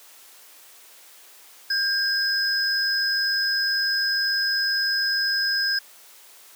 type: tone pair together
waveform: triangle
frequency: 1599 / 5077 Hz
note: G6 / D#8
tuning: +34 / +34 cents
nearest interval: octave + minor sixth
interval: 2000 cents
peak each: -22 dBFS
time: 1.7-5.79 s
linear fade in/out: 5 ms
effects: white hiss -49 dBFS RMS until 6.55 s + high-pass 400 Hz 12 dB/octave